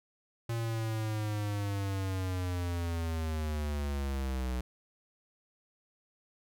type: linear sweep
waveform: square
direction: down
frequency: 116.54 to 61.74 Hz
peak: -32 dBFS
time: 0.49-4.61 s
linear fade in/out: 5 ms
effects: none